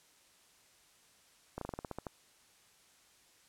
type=slowing click train; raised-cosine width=1 ms; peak=-25 dBFS; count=10; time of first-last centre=1.58-2.068 s; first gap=33 ms; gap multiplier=1.12; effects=white hiss -65 dBFS RMS until 3.48 s + low-pass 10000 Hz 12 dB/octave